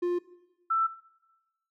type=tone pair in turn; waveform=triangle / sine; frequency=352.3 / 1330.1 Hz; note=F4 / E6; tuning=+15 / +15 cents; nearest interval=octave + major seventh; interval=2300 cents; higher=second; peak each=-23 dBFS; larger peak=neither; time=0.02-0.19 / 0.7-0.87 s; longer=neither; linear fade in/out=10 ms; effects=noise-tail reverb RT60 1.0 s tail -17 dB re dry